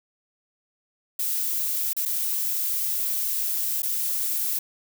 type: noise with dropouts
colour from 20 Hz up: violet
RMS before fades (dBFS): -26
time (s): 1.19-4.59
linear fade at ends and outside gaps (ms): 5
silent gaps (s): 1.932-1.966 / 2.053-2.058 / 3.821-3.83
effects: none